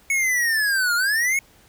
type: linear two-way sweep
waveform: square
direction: down then up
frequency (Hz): 2217 to 1387 to 2217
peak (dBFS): -19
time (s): 0.1-1.39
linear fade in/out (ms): 2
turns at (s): 0.95
effects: pink hiss -54 dBFS RMS until 1.68 s